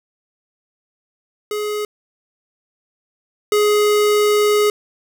square tone pair in turn, 420.1 / 418.2 Hz, G#4 / G#4, +20 / +12 cents, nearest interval unison, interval 8 cents, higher first, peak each -21 / -13 dBFS, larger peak second, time 1.51-1.85 / 3.52-4.7 s, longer second, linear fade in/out 2 ms, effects none

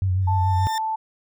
sine tone with vibrato, 93.4 Hz, F#2, 17 cents sharp, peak -18 dBFS, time 0.02-0.67 s, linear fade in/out 0 ms, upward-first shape sine, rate 6.9 Hz, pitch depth 46 cents each way
15% pulse tone with exponential growth, 1796 Hz, A6, 35 cents sharp, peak -21 dBFS, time 0.22-0.78 s, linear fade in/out 1 ms, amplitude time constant 120 ms
sine tone, 880 Hz, A5, in tune, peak -22 dBFS, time 0.27-0.96 s, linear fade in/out 10 ms
effects none

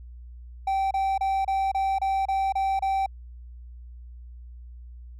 triangle tone bursts, 776 Hz, G5, 18 cents flat, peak -20 dBFS, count 9, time 0.67-3.062 s, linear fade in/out 5 ms, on 240 ms, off 29 ms, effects added 60 Hz sine -40 dBFS peak until 5.19 s

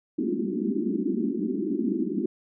pink band-pass noise, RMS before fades -27 dBFS, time 0.18-2.26 s, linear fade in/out 5 ms, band 190 to 380 Hz, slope 96 dB/octave, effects none

